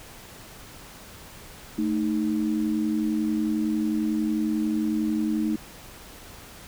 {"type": "tone pair together", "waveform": "sine", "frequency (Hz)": [220, 311.1], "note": ["A3", "D#4"], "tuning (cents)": [0, 0], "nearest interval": "tritone", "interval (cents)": 600, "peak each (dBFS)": -25, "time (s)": [1.78, 5.56], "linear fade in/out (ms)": 5, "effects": ["pink hiss -45 dBFS RMS until 6.67 s"]}